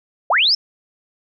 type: linear sweep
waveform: sine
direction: up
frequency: 523.3 to 5500 Hz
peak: -12 dBFS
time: 0.3-0.55 s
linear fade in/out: 5 ms
effects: none